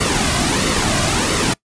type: noise with flanger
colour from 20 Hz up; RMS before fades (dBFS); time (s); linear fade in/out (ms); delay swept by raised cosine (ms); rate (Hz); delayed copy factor
pink; -17; 0-1.54; 10; 1.2 to 2.3; 1.5; -0.55
effects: noise-tail reverb RT60 0.1 s tail -23 dB re dry + resampled to 22050 Hz